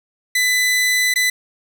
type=tone with dropouts; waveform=sawtooth; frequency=2000 Hz; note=B6; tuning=21 cents sharp; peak=-11 dBFS; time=0.35-1.3 s; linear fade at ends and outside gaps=5 ms; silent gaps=1.14-1.158 s; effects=none